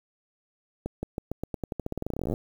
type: accelerating click train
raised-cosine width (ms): 2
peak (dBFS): -17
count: 28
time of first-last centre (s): 0.86-2.339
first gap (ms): 170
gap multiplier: 0.89
effects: 8-bit